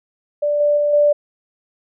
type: tone with level steps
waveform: sine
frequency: 587.3 Hz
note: D5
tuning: in tune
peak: -15 / -12 / -14 / -10 dBFS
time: 0.42-1.13 s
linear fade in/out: 10 ms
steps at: 0.6 / 0.77 / 0.93 s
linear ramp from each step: 5 ms
effects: none